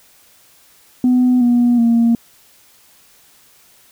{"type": "tone with pitch steps", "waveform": "sine", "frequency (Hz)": [250.3, 241.4, 232.7], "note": ["B3", "B3", "A#3"], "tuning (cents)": [23, -39, -3], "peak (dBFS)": -8, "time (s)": [1.04, 2.15], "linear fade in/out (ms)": 2, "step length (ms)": 370, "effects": ["tanh soft clip ceiling -7 dBFS", "white hiss -50 dBFS RMS until 3.91 s"]}